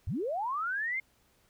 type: linear sweep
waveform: sine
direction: up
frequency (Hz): 60.8 to 2152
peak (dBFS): -30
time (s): 0.07-1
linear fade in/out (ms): 5
effects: pink hiss -68 dBFS RMS until 1.49 s